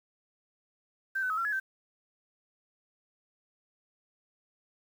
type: tone with pitch steps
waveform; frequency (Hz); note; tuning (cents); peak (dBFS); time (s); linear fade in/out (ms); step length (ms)
sine; 1563 / 1509 / 1279 / 1361 / 1691 / 1555; G6 / F#6 / D#6 / F6 / G#6 / G6; -6 / +34 / +47 / -45 / +31 / -14; -28; 1.15-1.6; 10; 75
effects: 9-bit